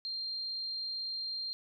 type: tone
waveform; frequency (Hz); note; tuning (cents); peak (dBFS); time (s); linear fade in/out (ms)
sine; 4186; C8; 0; -35; 0.05-1.53; 0
effects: none